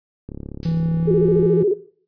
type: click train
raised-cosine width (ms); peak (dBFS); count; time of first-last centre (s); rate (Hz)
3; -19; 42; 0.29-1.455; 35.2
type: noise with exponential decay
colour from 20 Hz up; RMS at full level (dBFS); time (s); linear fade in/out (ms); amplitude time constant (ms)
violet; -24; 0.63-1.04; 0; 89
type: tone with pitch glide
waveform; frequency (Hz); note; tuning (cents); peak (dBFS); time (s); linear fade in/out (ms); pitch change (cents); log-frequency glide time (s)
triangle; 164.3 to 168.53; E3 to E3; -5 to +39; -16; 0.65-1.63; 5; +44; 0.97-1.31
type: tone with vibrato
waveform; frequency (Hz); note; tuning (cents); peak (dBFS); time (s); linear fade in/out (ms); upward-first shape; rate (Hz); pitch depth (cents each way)
sine; 393.2; G4; +5; -14; 1.07-1.74; 10; square; 14; 120
effects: noise-tail reverb RT60 0.5 s tail -17 dB re dry + resampled to 11025 Hz